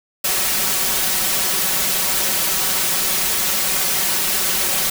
white noise with comb filter, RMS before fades -19 dBFS, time 0.24-4.9 s, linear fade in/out 5 ms, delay 5.3 ms, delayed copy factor +0.75, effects none

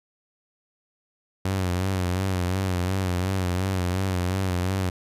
sawtooth tone with vibrato, 92.5 Hz, F#2, in tune, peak -19 dBFS, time 1.45-4.9 s, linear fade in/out 5 ms, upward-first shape sine, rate 2.8 Hz, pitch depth 73 cents each way, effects resampled to 32000 Hz

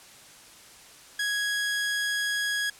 sawtooth tone, 1661.2 Hz, G#6, in tune, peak -22 dBFS, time 1.19-2.7 s, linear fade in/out 5 ms, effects white hiss -50 dBFS RMS until 2.79 s + low-pass 10000 Hz 12 dB/octave

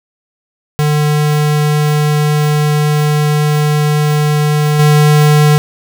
square tone with level steps, 149.7 Hz, D3, 33 cents sharp, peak -10 / -6 dBFS, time 0.79-5.58 s, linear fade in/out 0 ms, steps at 4.79 s, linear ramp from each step 5 ms, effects none

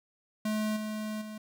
square tone with level steps, 214.7 Hz, A3, 42 cents flat, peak -29 / -34 / -40 dBFS, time 0.45-1.38 s, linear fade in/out 5 ms, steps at 0.76 / 1.21 s, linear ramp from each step 10 ms, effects none

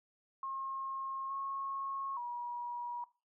sine tone with pitch steps, 1075 / 1091 / 962 Hz, C6 / C#6 / B5, +47 / -28 / -46 cents, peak -37 dBFS, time 0.43-3.04 s, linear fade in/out 2 ms, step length 870 ms, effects noise-tail reverb RT60 0.3 s tail -18 dB re dry

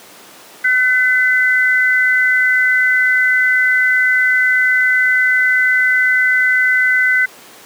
sine tone pair together, 1515 / 2017 Hz, F#6 / B6, +40 / +36 cents, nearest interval perfect fourth, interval 496 cents, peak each -13 dBFS, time 0.64-7.26 s, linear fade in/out 10 ms, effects pink hiss -39 dBFS RMS until 7.65 s + high-pass 300 Hz 12 dB/octave

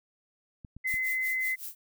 clicks, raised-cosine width 5 ms, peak -32 dBFS, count 3, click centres 0.648 / 0.766 / 0.941 s
sine tone, 2045 Hz, C7, 40 cents flat, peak -27 dBFS, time 0.84-1.56 s, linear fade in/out 20 ms
violet noise with tremolo, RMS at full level -38 dBFS, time 0.87-1.75 s, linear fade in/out 5 ms, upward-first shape sine, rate 5.4 Hz, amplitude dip 90%
effects none

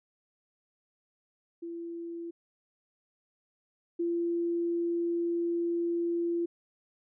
sine tone pair in turn, 338.1 / 341.4 Hz, E4 / F4, +44 / -39 cents, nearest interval unison, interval 17 cents, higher second, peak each -36 / -27 dBFS, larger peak second, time 1.62-2.31 / 3.99-6.46 s, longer second, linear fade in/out 10 ms, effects none

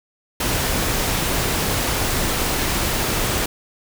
pink noise, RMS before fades -21 dBFS, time 0.4-3.46 s, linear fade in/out 5 ms, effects none

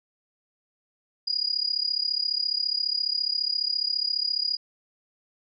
sine tone with amplitude modulation, 4885 Hz, D#8, 33 cents flat, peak -20 dBFS, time 1.27-4.57 s, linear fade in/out 10 ms, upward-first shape sine, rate 34.6 Hz, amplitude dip 90%, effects none

